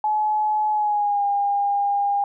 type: tone with pitch glide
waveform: sine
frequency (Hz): 852 to 807.4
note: G#5 to G#5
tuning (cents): +44 to -49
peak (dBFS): -18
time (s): 0.04-2.24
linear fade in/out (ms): 2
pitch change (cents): -93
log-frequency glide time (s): 0.71-1.24
effects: none